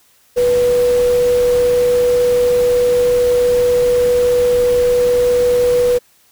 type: tone in noise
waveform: sine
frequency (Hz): 490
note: B4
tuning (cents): -14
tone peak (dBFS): -10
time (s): 0.36-5.99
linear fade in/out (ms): 20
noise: pink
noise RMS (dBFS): -28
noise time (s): 0.36-5.99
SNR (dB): +15
effects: white hiss -53 dBFS RMS until 6.31 s